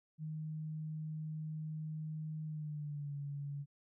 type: tone with pitch glide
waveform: sine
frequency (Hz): 155.56 to 142.65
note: D#3 to C#3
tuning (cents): 0 to +50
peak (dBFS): -39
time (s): 0.18-3.66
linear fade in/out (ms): 50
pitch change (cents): -150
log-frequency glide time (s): 2.45-3.15
effects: none